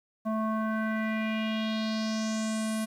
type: tone with low-pass filter sweep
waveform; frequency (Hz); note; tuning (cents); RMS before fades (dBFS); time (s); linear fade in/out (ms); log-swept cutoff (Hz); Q
square; 219.1; A3; -7; -30; 0.25-2.86; 20; 910 to 11000; 3.2
effects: 10-bit